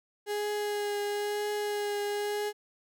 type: tone with vibrato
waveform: 35% pulse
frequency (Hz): 413.4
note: G#4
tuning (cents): -8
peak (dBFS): -28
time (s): 0.26-2.53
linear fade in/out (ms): 50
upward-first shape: triangle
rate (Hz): 1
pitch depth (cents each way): 17
effects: none